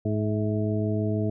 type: harmonic tone with a mistuned harmonic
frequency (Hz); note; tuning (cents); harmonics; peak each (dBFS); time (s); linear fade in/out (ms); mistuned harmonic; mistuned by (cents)
106.2; G#2; +39; 1 / 2 / 3 / 4 / 6; -26 / -29 / -31 / -32 / -34; 0.05-1.3; 5; 6; +31
effects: none